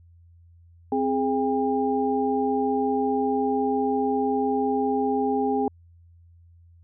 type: tone cluster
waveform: sine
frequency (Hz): 262.2 / 416.7 / 802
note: C4 / G#4 / G5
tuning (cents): +4 / +6 / +39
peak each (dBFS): -25 / -25 / -26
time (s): 0.92-5.68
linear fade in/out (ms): 2
effects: added 85 Hz sine -50 dBFS peak until 6.83 s